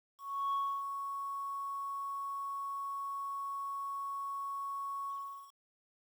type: tone with ADSR envelope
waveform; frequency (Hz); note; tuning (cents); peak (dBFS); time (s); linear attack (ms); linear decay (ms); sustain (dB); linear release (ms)
sine; 1108.7; C#6; 0; -28; 0.18-5.53; 350; 290; -8; 440
effects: tanh soft clip ceiling -29 dBFS + 10-bit